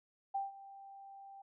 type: tone with ADSR envelope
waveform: sine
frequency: 787 Hz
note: G5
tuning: 7 cents sharp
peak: -32 dBFS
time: 0.34-1.42 s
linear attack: 13 ms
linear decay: 160 ms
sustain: -18 dB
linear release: 6 ms
effects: none